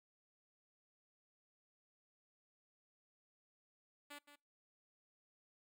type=tone with echo; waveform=5% pulse; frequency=290 Hz; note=D4; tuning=22 cents flat; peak=-39 dBFS; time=4.1-4.19 s; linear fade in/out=10 ms; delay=170 ms; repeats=1; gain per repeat=-10 dB; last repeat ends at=4.36 s; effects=noise-tail reverb RT60 0.3 s tail -25 dB re dry